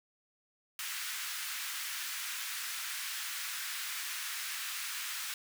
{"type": "high-pass noise", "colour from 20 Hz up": "pink", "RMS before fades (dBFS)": -39, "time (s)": [0.79, 5.34], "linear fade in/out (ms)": 2, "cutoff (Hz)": 1400, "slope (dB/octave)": 24, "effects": []}